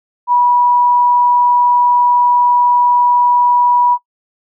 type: tone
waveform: sine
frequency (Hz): 974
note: B5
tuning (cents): -24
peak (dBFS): -8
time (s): 0.27-3.98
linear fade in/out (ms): 50
effects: noise-tail reverb RT60 0.1 s tail -22 dB re dry